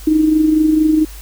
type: tone with amplitude modulation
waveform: sine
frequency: 311.1 Hz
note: D#4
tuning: in tune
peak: -7 dBFS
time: 0.07-1.05 s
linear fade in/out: 5 ms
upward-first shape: sine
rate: 24.4 Hz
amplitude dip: 50%
effects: added 50 Hz sine -31 dBFS peak until 1.21 s + white hiss -39 dBFS RMS until 1.21 s